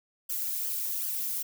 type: noise with flanger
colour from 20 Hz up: violet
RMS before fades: -32 dBFS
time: 0.29-1.43 s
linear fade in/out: 10 ms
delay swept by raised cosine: 0.63 to 2.23 ms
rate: 2.6 Hz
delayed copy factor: +0.75
effects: none